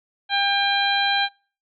harmonic tone, 799 Hz, G5, 33 cents sharp, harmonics 1 / 2 / 3 / 4 / 5, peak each -23 / -24 / -28 / -25 / -25 dBFS, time 0.29-1.29 s, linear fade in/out 50 ms, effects noise-tail reverb RT60 0.4 s tail -24 dB re dry

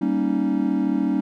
triangle chord, Eb dominant seventh, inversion first, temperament equal, 196 / 233.1 / 277.2 / 311.1 Hz, G3 / Bb3 / Db4 / Eb4, 0 / 0 / 0 / 0 cents, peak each -23 / -24 / -21 / -23 dBFS, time 0.01-1.21 s, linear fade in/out 10 ms, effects none

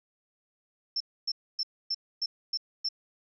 sine tone bursts, 5350 Hz, E8, 25 cents sharp, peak -27 dBFS, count 7, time 0.96-2.888 s, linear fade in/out 5 ms, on 44 ms, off 270 ms, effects none

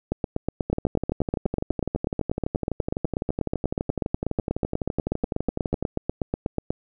two click trains, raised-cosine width 2 ms, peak -10 / -12 dBFS, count 55 / 62, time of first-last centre 0.12-6.705 / 0.7-5.826 s, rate 8.2 / 11.9 Hz, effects none

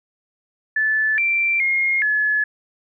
sine tone with pitch steps, 1743 / 2352 / 2141 / 1709 Hz, A6 / D7 / C7 / G#6, -17 / +2 / +39 / +49 cents, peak -16 dBFS, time 0.76-2.44 s, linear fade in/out 5 ms, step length 420 ms, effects none

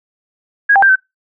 sine tone with pitch steps, 1646 / 788 / 1582 / 1531 Hz, G#6 / G5 / G6 / G6, -16 / +9 / +15 / -41 cents, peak -6 dBFS, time 0.69-0.958 s, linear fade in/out 10 ms, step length 67 ms, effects noise-tail reverb RT60 0.2 s tail -25 dB re dry

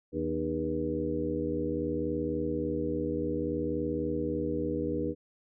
harmonic tone with a mistuned harmonic, 80.6 Hz, E2, 38 cents flat, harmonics 1 / 2 / 3 / 4 / 5 / 6, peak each -39 / -39 / -38 / -33 / -36 / -34 dBFS, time 0.12-5.15 s, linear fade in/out 50 ms, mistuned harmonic 4, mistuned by -94 cents, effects none

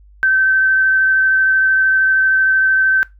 sine tone with vibrato, 1544 Hz, G6, 27 cents flat, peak -10 dBFS, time 0.23-3.03 s, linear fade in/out 0 ms, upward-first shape triangle, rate 13 Hz, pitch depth 11 cents each way, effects noise-tail reverb RT60 0.2 s tail -21 dB re dry + added 50 Hz sine -42 dBFS peak until 3.19 s

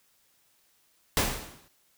pink noise with exponential decay, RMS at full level -22 dBFS, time 1.17-1.68 s, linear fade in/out 0 ms, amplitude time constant 110 ms, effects white hiss -67 dBFS RMS until 1.97 s

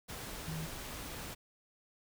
sine tone in noise, 159.4 Hz, D#3, 42 cents sharp, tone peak -38 dBFS, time 0.47-0.67 s, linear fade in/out 20 ms, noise pink, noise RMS -44 dBFS, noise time 0.08-1.35 s, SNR +3 dB, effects none

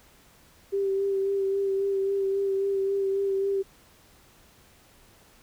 sine tone with vibrato, 392 Hz, G4, in tune, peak -23 dBFS, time 0.72-3.63 s, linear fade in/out 20 ms, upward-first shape sine, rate 3.7 Hz, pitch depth 21 cents each way, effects pink hiss -57 dBFS RMS until 5.42 s

